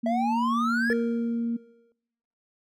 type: tone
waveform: sine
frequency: 233.1 Hz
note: A#3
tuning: in tune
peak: -25 dBFS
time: 0.03-1.57 s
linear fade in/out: 10 ms
type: exponential sweep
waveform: triangle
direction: up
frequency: 652 to 1760 Hz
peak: -23 dBFS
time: 0.06-0.93 s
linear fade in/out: 2 ms
type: tone with exponential decay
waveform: triangle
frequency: 466.2 Hz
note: A#4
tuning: in tune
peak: -21 dBFS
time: 0.9-1.92 s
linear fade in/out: 0 ms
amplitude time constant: 220 ms
effects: noise-tail reverb RT60 0.9 s tail -24 dB re dry